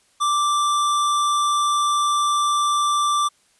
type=tone; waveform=square; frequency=1174.7 Hz; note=D6; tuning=in tune; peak=-18 dBFS; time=0.2-3.29 s; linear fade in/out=20 ms; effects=white hiss -60 dBFS RMS until 3.59 s + resampled to 24000 Hz